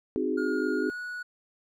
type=chord; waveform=sine; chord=Ab dominant seventh; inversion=first; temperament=equal; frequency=261.6 / 311.1 / 370 / 415.3 Hz; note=C4 / Eb4 / Gb4 / Ab4; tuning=0 / 0 / 0 / 0 cents; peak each=-31 dBFS; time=0.16-0.9 s; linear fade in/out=0 ms
type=tone with pitch glide; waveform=triangle; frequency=1427 to 1466.3 Hz; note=F6 to F#6; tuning=+37 to -16 cents; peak=-32 dBFS; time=0.37-1.23 s; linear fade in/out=10 ms; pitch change=+47 cents; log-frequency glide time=0.77-0.98 s
effects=none